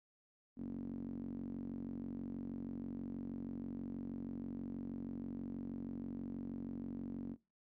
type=tone with band-pass filter; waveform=sawtooth; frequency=46.25 Hz; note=F#1; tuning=in tune; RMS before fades=-44 dBFS; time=0.56-7.37 s; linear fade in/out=50 ms; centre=250 Hz; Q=7.1; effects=noise-tail reverb RT60 0.3 s tail -23 dB re dry